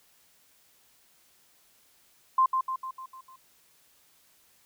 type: tone with echo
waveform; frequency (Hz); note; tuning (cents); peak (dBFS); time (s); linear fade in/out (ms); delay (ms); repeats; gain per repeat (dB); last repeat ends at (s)
sine; 1046.5; C6; 0; -18; 2.38-2.46; 5; 150; 6; -5; 3.36
effects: white hiss -63 dBFS RMS until 4.65 s